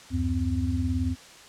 sine tone cluster, 76.5 / 95 / 257 Hz, D#2 / F#2 / C4, -29 / +46 / -31 cents, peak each -28 dBFS, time 0.1-1.16 s, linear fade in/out 50 ms, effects white hiss -48 dBFS RMS until 1.48 s + low-pass 7000 Hz 12 dB/octave

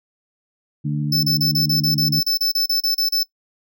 harmonic tone, 73.42 Hz, D2, in tune, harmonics 2 / 3 / 4, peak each -20 / -27 / -29 dBFS, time 0.84-2.21 s, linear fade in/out 20 ms
square tone bursts, 5274 Hz, E8, in tune, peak -17 dBFS, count 15, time 1.12-3.232 s, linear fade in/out 5 ms, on 110 ms, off 33 ms
effects noise-tail reverb RT60 0.1 s tail -20 dB re dry

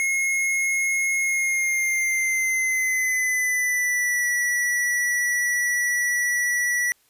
square tone with pitch glide, 2161 to 1947.6 Hz, C#7 to B6, -45 to -25 cents, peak -21 dBFS, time 0-6.92 s, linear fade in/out 0 ms, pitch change -180 cents, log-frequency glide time 1.21-4.3 s, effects white hiss -62 dBFS RMS until 7.09 s + resampled to 32000 Hz

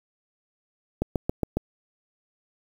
click train, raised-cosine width 2 ms, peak -10 dBFS, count 5, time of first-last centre 1.02-1.57 s, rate 7.27 Hz, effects 7-bit

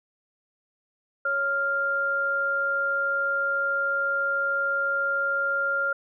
sine tone pair together, 554.7 / 1396.9 Hz, C#5 / F6, +1 / 0 cents, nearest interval octave + major third, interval 1599 cents, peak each -31 / -23 dBFS, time 1.25-5.93 s, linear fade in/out 5 ms, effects none

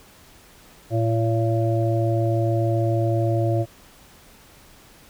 harmonic tone, 113.4 Hz, A#2, 47 cents flat, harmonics 1 / 3 / 5 / 6, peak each -20 / -25 / -27 / -28 dBFS, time 0.9-3.66 s, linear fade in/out 50 ms, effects pink hiss -50 dBFS RMS until 5.09 s

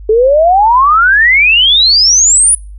sine exponential sweep, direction up, 422.2 to 10000 Hz, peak -4 dBFS, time 0.09-2.55 s, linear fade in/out 5 ms, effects noise-tail reverb RT60 0.3 s tail -24 dB re dry + added 50 Hz sine -26 dBFS peak until 2.78 s

